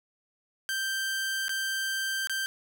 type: tone with dropouts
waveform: sawtooth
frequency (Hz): 1568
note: G6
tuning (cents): 0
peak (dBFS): -25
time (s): 0.69-2.46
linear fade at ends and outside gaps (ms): 0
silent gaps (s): 1.482-1.493 / 2.272-2.296
effects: none